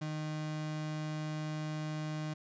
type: tone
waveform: 35% pulse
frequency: 154.1 Hz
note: D#3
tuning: 16 cents flat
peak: -34 dBFS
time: 0.01-2.34 s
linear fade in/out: 10 ms
effects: resampled to 16000 Hz